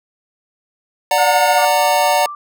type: chord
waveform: square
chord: D augmented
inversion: none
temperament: just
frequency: 587.3 / 734.2 / 917.7 Hz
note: D5 / F#5 / A#5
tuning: 0 / -14 / -27 cents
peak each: -18 / -17 / -17 dBFS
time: 1.11-2.26 s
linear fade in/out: 2 ms
type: harmonic tone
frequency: 720 Hz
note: F#5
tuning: 47 cents flat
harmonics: 1 / 2 / 3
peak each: -19 / -23 / -29 dBFS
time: 1.18-1.65 s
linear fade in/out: 2 ms
type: tone with tremolo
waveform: sine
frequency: 1174.7 Hz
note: D6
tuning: in tune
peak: -25 dBFS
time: 1.58-2.35 s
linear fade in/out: 2 ms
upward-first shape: sine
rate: 4.6 Hz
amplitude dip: 50%
effects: none